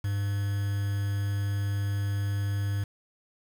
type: tone with quantisation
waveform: triangle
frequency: 100.5 Hz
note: G2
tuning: 44 cents sharp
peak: -24 dBFS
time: 0.04-2.84 s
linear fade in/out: 5 ms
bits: 7
effects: none